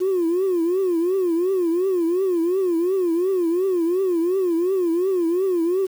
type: tone with vibrato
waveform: sine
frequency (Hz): 357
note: F4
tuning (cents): +38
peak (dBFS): -16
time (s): 0-5.87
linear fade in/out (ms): 20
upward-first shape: triangle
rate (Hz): 2.8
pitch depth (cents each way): 170
effects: tanh soft clip ceiling -14 dBFS + 7-bit